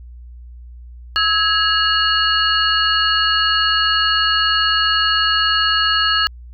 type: tone cluster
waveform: sine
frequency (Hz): 1292 / 1656 / 2866 / 4347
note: E6 / G#6 / F7 / C#8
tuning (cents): -35 / -5 / +44 / -35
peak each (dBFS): -19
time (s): 1.16-6.27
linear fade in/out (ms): 0
effects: added 60 Hz sine -34 dBFS peak until 6.53 s